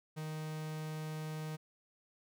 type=tone; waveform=45% pulse; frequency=155.56 Hz; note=D#3; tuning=in tune; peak=-39 dBFS; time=0.16-1.57 s; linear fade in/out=20 ms; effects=none